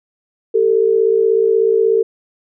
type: tone pair together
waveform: sine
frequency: 391.5 / 448 Hz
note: G4 / A4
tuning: -2 / +31 cents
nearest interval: major second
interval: 233 cents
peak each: -15 / -12 dBFS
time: 0.54-2.03 s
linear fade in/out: 10 ms
effects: none